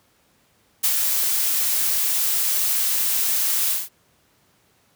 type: noise with ADSR envelope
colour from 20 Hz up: blue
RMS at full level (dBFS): -18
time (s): 0.83-3.89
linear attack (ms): 14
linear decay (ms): 71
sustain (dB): -3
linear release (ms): 180
effects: pink hiss -61 dBFS RMS until 4.95 s + high-pass 80 Hz 12 dB/octave